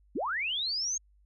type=linear sweep; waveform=sine; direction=up; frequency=174.7 to 6570 Hz; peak=-29 dBFS; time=0.15-0.98 s; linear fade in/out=10 ms; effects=added 50 Hz sine -60 dBFS peak until 1.25 s